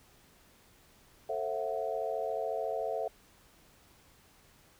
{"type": "chord", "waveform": "sine", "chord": "F# half-diminished seventh", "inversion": "first", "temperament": "just", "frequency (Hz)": [444, 532.8, 666, 740], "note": ["A4", "C5", "E5", "F#5"], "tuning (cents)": [16, 31, 18, 0], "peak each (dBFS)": [-37, -38, -35, -39], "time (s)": [1.29, 3.08], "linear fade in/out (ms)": 5, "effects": ["pink hiss -62 dBFS RMS until 4.79 s"]}